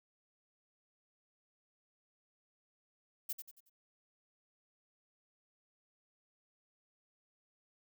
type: noise with echo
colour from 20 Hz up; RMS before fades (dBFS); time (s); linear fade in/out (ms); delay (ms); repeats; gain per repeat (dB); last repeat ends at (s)
violet; -37; 3.29-3.33; 10; 92; 4; -8; 3.698
effects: none